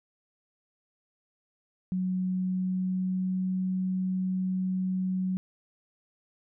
sine tone with pitch glide, 184.7 to 186.09 Hz, F#3 to F#3, -3 to +10 cents, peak -26 dBFS, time 1.92-5.37 s, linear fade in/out 0 ms, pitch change +13 cents, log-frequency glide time 2.25-3.54 s, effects none

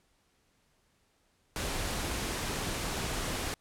pink noise, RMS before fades -34 dBFS, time 1.56-3.54 s, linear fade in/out 0 ms, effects pink hiss -71 dBFS RMS until 3.6 s + low-pass 11000 Hz 12 dB/octave

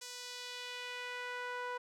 sawtooth tone with band-pass filter sweep, 493.2 Hz, B4, 2 cents flat, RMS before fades -43 dBFS, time 0.01-1.78 s, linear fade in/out 10 ms, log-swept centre 6300 to 1100 Hz, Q 1.3, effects none

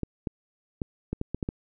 clicks, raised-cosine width 3 ms, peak -16 dBFS, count 8, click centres 0.033 / 0.272 / 0.818 / 1.13 / 1.214 / 1.346 / 1.428 / 1.489 s, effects none

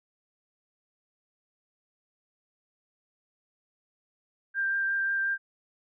sine tone with vibrato, 1585 Hz, G6, 19 cents sharp, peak -25 dBFS, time 4.54-5.38 s, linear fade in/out 50 ms, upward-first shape triangle, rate 5.6 Hz, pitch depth 12 cents each way, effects none

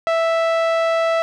sawtooth tone with low-pass filter, 659 Hz, E5, 1 cent flat, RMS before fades -18 dBFS, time 0.07-1.22 s, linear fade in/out 0 ms, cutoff 2900 Hz, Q 0.52, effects none

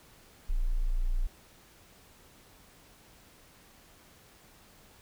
sine tone, 29.29 Hz, A#0, 9 cents sharp, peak -25 dBFS, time 0.49-1.27 s, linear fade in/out 10 ms, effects pink hiss -58 dBFS RMS until 5.01 s

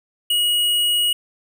sine tone with tanh clipping, 2899 Hz, F#7, 36 cents flat, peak -17 dBFS, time 0.3-1.13 s, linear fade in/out 5 ms, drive 18 dB, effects none

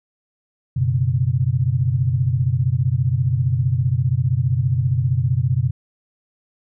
sine chord, F# suspended fourth, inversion none, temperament equal, 92.5 / 123.47 / 138.59 Hz, F#2 / B2 / C#3, 0 / 0 / 0 cents, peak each -23 / -18 / -21 dBFS, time 0.76-5.71 s, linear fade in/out 10 ms, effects none

